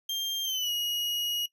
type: tone with pitch glide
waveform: 35% pulse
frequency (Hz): 3190 to 2892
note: G7 to F#7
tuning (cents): +30 to -40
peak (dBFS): -26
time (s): 0.09-1.46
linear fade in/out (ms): 5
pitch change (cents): -170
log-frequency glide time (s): 0.43-0.71
effects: noise-tail reverb RT60 0.1 s tail -18 dB re dry